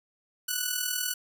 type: tone with amplitude modulation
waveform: 5% pulse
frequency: 1480 Hz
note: F#6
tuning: in tune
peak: -14 dBFS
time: 0.48-1.14 s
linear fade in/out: 10 ms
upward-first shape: sine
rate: 40 Hz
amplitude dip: 60%
effects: none